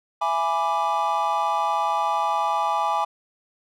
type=chord; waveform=triangle; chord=E dominant seventh; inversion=none; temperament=equal with one note detuned; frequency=666.9 / 830.6 / 987.8 / 1174.7 Hz; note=E5 / G#5 / B5 / D6; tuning=+20 / 0 / 0 / 0 cents; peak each=-28 / -22 / -25 / -24 dBFS; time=0.21-3.05 s; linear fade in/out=10 ms; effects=none